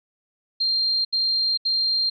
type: tone bursts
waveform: sine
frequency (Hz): 4186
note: C8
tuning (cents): 0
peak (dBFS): -19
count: 3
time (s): 0.6-2.1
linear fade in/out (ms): 10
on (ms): 450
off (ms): 75
effects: none